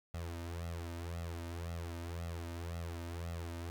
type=tone with flanger; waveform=sawtooth; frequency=84.7 Hz; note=E2; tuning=48 cents sharp; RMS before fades=-42 dBFS; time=0.14-3.7 s; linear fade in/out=0 ms; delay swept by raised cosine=1.5 to 3.3 ms; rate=1.9 Hz; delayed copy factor=+0.8; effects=none